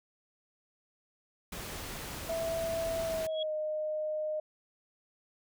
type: noise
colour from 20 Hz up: pink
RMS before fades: -41 dBFS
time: 1.52-3.27 s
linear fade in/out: 5 ms
type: tone with pitch glide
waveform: sine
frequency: 659.3 to 615.1 Hz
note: E5 to D#5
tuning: 0 to -20 cents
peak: -31 dBFS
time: 2.29-4.4 s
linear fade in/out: 5 ms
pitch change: -120 cents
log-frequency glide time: 3.03-3.53 s
type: tone with exponential growth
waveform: sine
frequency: 3322 Hz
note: G#7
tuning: in tune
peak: -32 dBFS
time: 3.22-3.43 s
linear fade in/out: 5 ms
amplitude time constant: 45 ms
effects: none